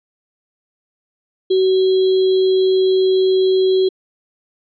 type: tone with sample-and-hold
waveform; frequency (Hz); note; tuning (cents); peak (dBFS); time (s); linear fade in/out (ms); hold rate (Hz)
sine; 376.8; F#4; +32; -11; 1.5-3.89; 10; 3675
effects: resampled to 11025 Hz